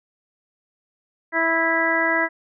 harmonic tone, 328.5 Hz, E4, 6 cents flat, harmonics 1 / 2 / 3 / 4 / 5 / 6, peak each -27 / -25 / -26 / -29 / -23 / -22 dBFS, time 1.32-2.29 s, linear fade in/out 50 ms, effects none

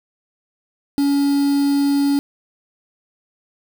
triangle tone with quantisation, 281.9 Hz, C#4, 29 cents sharp, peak -12 dBFS, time 0.98-2.19 s, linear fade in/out 0 ms, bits 5, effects none

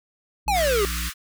harmonic tone, 59.5 Hz, A#1, 36 cents sharp, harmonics 1 / 3 / 5, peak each -27 / -38 / -45 dBFS, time 0.46-1.1 s, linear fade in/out 20 ms
square exponential sweep, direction down, 867 to 382.7 Hz, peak -20 dBFS, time 0.48-0.85 s, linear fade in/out 0 ms
pink high-pass noise, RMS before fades -31 dBFS, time 0.53-1.14 s, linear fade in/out 50 ms, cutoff 1100 Hz, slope 96 dB/octave
effects none

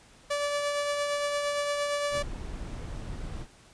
sawtooth tone with tremolo, 579 Hz, D5, 25 cents flat, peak -22 dBFS, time 0.3-2.23 s, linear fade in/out 10 ms, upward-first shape triangle, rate 8.7 Hz, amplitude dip 35%
brown noise, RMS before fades -37 dBFS, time 2.1-3.47 s, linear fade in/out 50 ms
effects pink hiss -56 dBFS RMS until 3.73 s + resampled to 22050 Hz

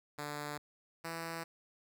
5% pulse tone pair in turn, 147.3 / 165.34 Hz, D3 / E3, +6 / +6 cents, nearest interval major second, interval 200 cents, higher second, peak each -28 dBFS, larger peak neither, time 0.18-0.58 / 1.04-1.44 s, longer neither, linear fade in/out 10 ms, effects none

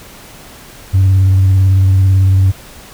sine tone with vibrato, 95.4 Hz, G2, 47 cents flat, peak -4 dBFS, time 0.93-2.52 s, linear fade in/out 20 ms, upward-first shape sine, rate 18 Hz, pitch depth 29 cents each way, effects tanh soft clip ceiling -4 dBFS + pink hiss -36 dBFS RMS until 2.93 s

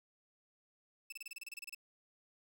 sawtooth tone bursts, 2628 Hz, E7, 6 cents flat, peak -40 dBFS, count 13, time 1.1-1.748 s, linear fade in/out 5 ms, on 24 ms, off 28 ms, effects 11-bit

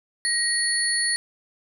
sine tone cluster, 1889 / 4387 / 9650 Hz, A#6 / C#8 / D9, +22 / -19 / +46 cents, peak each -25 dBFS, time 0.25-1.16 s, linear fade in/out 0 ms, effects none

